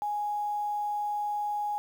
sine tone, 830.6 Hz, G#5, in tune, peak -28 dBFS, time 0.02-1.78 s, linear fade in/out 0 ms, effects 9-bit

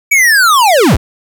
square linear sweep, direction down, 2307 to 30.58 Hz, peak -6 dBFS, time 0.11-0.97 s, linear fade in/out 10 ms, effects none

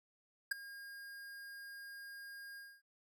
square tone with ADSR envelope, 1620 Hz, G#6, 43 cents flat, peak -30 dBFS, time 0.51-2.82 s, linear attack 8 ms, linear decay 10 ms, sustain -19 dB, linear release 250 ms, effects none

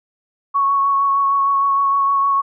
sine tone with vibrato, 1108.7 Hz, C#6, in tune, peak -13 dBFS, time 0.54-2.42 s, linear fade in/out 20 ms, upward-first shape sine, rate 6.5 Hz, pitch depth 15 cents each way, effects none

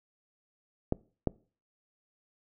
clicks, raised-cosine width 2 ms, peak -13 dBFS, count 2, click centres 0.924 / 1.273 s, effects noise-tail reverb RT60 0.4 s tail -23 dB re dry

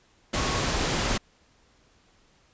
sine tone in noise, 1100 Hz, C#6, 14 cents flat, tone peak -34 dBFS, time 0.36-0.6 s, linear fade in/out 10 ms, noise pink, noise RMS -26 dBFS, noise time 0.33-1.18 s, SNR -11 dB, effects pink hiss -62 dBFS RMS until 2.53 s + resampled to 16000 Hz

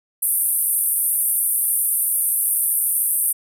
pink band-pass noise, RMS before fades -20 dBFS, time 0.22-3.33 s, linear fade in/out 10 ms, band 9000 to 14000 Hz, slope 96 dB/octave, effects none

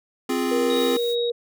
square chord, F minor, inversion second, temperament equal, 261.6 / 349.2 / 415.3 Hz, C4 / F4 / Ab4, 0 / 0 / 0 cents, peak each -25 / -28 / -28 dBFS, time 0.29-0.97 s, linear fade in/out 5 ms
sine tone, 474.7 Hz, A#4, 31 cents sharp, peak -21 dBFS, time 0.51-1.32 s, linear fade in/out 10 ms
sine tone with tremolo, 3789 Hz, A#7, 27 cents sharp, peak -27 dBFS, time 0.7-1.3 s, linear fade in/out 2 ms, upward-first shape triangle, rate 2.7 Hz, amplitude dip 35%
blue noise, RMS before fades -40 dBFS, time 0.73-1.16 s, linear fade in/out 50 ms
effects none

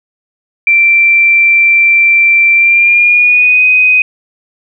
sine tone with pitch glide, 2350 to 2504 Hz, D7 to D#7, +1 to +10 cents, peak -4 dBFS, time 0.67-4.02 s, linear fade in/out 2 ms, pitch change +109 cents, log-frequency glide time 2.54-3.64 s, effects none

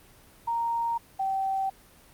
sine tone pair in turn, 930 / 773.2 Hz, A#5 / G5, -4 / -24 cents, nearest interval minor third, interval 320 cents, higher first, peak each -25 / -25 dBFS, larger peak neither, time 0.47-0.98 / 1.19-1.7 s, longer neither, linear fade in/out 10 ms, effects pink hiss -55 dBFS RMS until 2.13 s + Opus 32 kbps

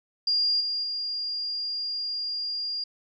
sine tone with level steps, 4813 Hz, D8, 42 cents sharp, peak -21 / -26 / -28 dBFS, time 0.27-2.84 s, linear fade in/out 5 ms, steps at 0.6 / 0.83 s, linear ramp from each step 10 ms, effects none

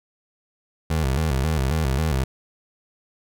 25% pulse tone with vibrato, 72.4 Hz, D2, 24 cents flat, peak -16 dBFS, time 0.9-2.24 s, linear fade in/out 5 ms, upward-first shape square, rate 3.7 Hz, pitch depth 160 cents each way, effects none

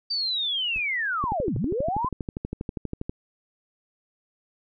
sine linear two-way sweep, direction down then up, 4675 to 87.5 to 1068 Hz, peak -24 dBFS, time 0.1-2.09 s, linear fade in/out 10 ms, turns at 1.56 s
brown noise with exponential decay, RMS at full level -36 dBFS, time 0.76-0.84 s, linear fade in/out 1 ms, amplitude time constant 16 ms
click train, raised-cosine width 3 ms, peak -17 dBFS, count 24, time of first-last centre 1.24-3.095 s, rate 12.4 Hz
effects none

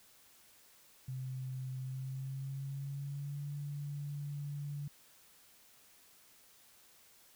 sine tone with pitch glide, 130 to 144.24 Hz, C3 to D3, -11 to -31 cents, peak -38 dBFS, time 1.08-4.88 s, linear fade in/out 5 ms, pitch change +180 cents, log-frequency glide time 1.79-3.47 s, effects white hiss -63 dBFS RMS until 7.35 s

